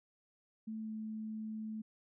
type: tone with pitch glide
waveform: sine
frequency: 219.7 to 217.8 Hz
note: A3 to A3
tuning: -2 to -17 cents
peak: -39 dBFS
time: 0.67-1.82 s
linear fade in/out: 10 ms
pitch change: -15 cents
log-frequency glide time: 0.8-0.91 s
effects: none